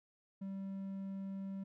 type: tone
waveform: triangle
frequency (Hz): 194.2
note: G3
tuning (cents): -16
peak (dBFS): -38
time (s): 0.41-1.64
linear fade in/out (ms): 10
effects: none